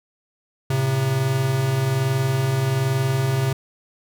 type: tone pair together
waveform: square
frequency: 112.09 / 133.3 Hz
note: A2 / C3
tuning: +33 / +33 cents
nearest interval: minor third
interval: 300 cents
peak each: -27 / -20 dBFS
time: 0.7-3.53 s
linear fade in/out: 5 ms
effects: none